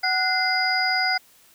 sine tone cluster, 748 / 1468 / 2072 / 4902 Hz, F#5 / F#6 / C7 / D#8, +19 / -14 / -17 / -27 cents, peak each -25 dBFS, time 0.03-1.18 s, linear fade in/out 10 ms, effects white hiss -55 dBFS RMS until 1.54 s

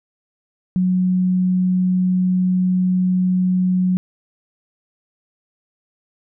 sine tone, 183.4 Hz, F#3, 15 cents flat, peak -14 dBFS, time 0.76-3.97 s, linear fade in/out 0 ms, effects none

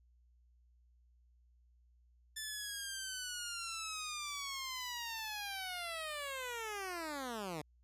10% pulse linear sweep, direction down, 1760 to 143.4 Hz, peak -32 dBFS, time 2.36-7.62 s, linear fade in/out 10 ms, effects added 60 Hz sine -65 dBFS peak until 7.83 s + resampled to 32000 Hz

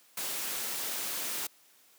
white noise, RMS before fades -35 dBFS, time 0.17-1.47 s, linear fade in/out 5 ms, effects white hiss -62 dBFS RMS until 1.98 s + high-pass 200 Hz 12 dB/octave

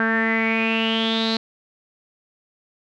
sawtooth tone with low-pass filter sweep, 224.4 Hz, A3, 34 cents sharp, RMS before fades -21 dBFS, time 0-1.37 s, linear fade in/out 2 ms, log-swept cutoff 1600 to 4200 Hz, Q 9.7, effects none

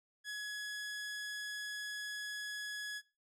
sawtooth tone, 1684 Hz, G#6, 24 cents sharp, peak -36 dBFS, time 0.24-3.02 s, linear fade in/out 50 ms, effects noise-tail reverb RT60 0.3 s tail -22 dB re dry + low-pass 10000 Hz 12 dB/octave

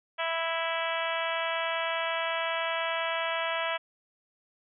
harmonic tone, 329.6 Hz, E4, in tune, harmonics 2 / 3 / 4 / 5 / 6 / 7 / 8 / 9 / 10, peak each -33 / -35 / -36 / -37 / -38 / -38 / -39 / -40 / -40 dBFS, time 0.18-3.78 s, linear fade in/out 20 ms, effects none

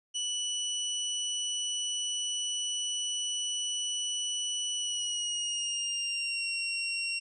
25% pulse tone with pitch glide, 2960 to 2746 Hz, F#7 to F7, 0 to -30 cents, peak -27 dBFS, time 0.14-7.2 s, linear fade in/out 20 ms, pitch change -130 cents, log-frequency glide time 4.76-6.45 s, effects resampled to 24000 Hz

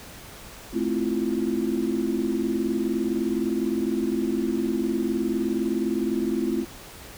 sine chord, F major seventh, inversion first, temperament equal with one note detuned, 217.5 / 261.6 / 329.6 / 349.2 Hz, A3 / C4 / E4 / F4, -20 / 0 / 0 / 0 cents, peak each -28 dBFS, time 0.72-6.66 s, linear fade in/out 50 ms, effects pink hiss -43 dBFS RMS until 7.17 s

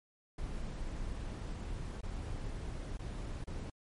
brown noise with dropouts, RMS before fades -40 dBFS, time 0.38-3.7 s, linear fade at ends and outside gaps 5 ms, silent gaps 2.009-2.032 / 2.974-2.991 / 3.441-3.471 s, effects MP3 48 kbps

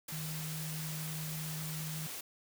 sine tone in noise, 156.5 Hz, D#3, 10 cents sharp, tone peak -39 dBFS, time 0.12-2.07 s, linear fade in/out 5 ms, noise white, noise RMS -43 dBFS, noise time 0.08-2.21 s, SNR +1 dB, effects none

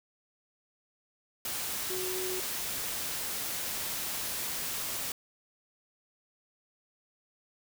sine tone in noise, 370 Hz, F#4, in tune, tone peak -35 dBFS, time 1.9-2.4 s, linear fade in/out 2 ms, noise white, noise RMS -35 dBFS, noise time 1.45-5.12 s, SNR -3 dB, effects none

